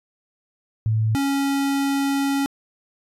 sine / square tone pair in turn, 110 / 277.2 Hz, A2 / C#4, 0 / 0 cents, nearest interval octave + major third, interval 1600 cents, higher second, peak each -17 / -20 dBFS, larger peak first, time 0.86-1.15 / 1.15-2.46 s, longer second, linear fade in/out 0 ms, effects resampled to 32000 Hz

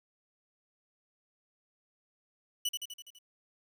sawtooth tone with echo, 2960 Hz, F#7, in tune, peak -26 dBFS, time 2.65-2.69 s, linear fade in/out 5 ms, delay 83 ms, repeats 6, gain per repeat -4 dB, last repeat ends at 3.188 s, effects 11-bit

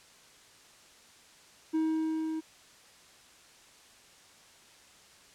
triangle tone with level ramp, 317.6 Hz, D#4, 36 cents sharp, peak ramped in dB -23 to -30 dBFS, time 1.73-2.41 s, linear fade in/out 20 ms, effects white hiss -57 dBFS RMS until 5.34 s + low-pass 8000 Hz 12 dB/octave

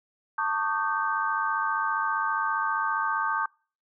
sine tone cluster, 893 / 1122 / 1217 / 1554 Hz, A5 / C#6 / D#6 / G6, +25 / +21 / -39 / -16 cents, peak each -30 dBFS, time 0.38-3.46 s, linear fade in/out 5 ms, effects noise-tail reverb RT60 0.4 s tail -25 dB re dry

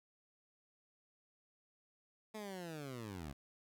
15% pulse linear sweep, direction down, 220 to 65.5 Hz, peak -38 dBFS, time 2.34-3.33 s, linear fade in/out 10 ms, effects 13-bit

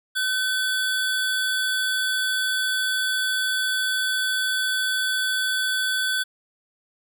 square tone pair together, 1522 / 3412 Hz, F#6 / G#7, +48 / +46 cents, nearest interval octave + major second, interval 1398 cents, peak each -24 / -27 dBFS, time 0.15-6.24 s, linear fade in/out 20 ms, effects none

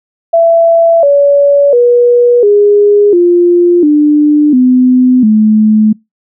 sine tone with pitch steps, 668 / 568.2 / 483.4 / 411.2 / 349.8 / 297.6 / 253.1 / 215.3 Hz, E5 / C#5 / B4 / G#4 / F4 / D4 / B3 / A3, +23 / +43 / -37 / -17 / +3 / +23 / +43 / -37 cents, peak -3 dBFS, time 0.33-5.93 s, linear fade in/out 10 ms, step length 700 ms, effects noise-tail reverb RT60 0.2 s tail -25 dB re dry

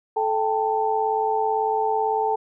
sine tone cluster, 436.1 / 789 / 887 Hz, A4 / G5 / A5, -15 / +11 / +14 cents, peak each -24 dBFS, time 0.16-2.36 s, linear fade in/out 10 ms, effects none

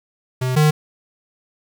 square tone pair in turn, 128 / 152.22 Hz, C3 / D#3, -38 / -38 cents, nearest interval minor third, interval 300 cents, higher second, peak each -19 / -12 dBFS, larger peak second, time 0.41-0.56 / 0.56-0.71 s, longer neither, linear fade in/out 10 ms, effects 9-bit

